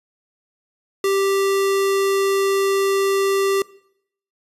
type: tone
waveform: square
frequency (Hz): 392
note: G4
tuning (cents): 0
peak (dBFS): -17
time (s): 1.04-3.62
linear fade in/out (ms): 2
effects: noise-tail reverb RT60 0.7 s tail -21 dB re dry + resampled to 32000 Hz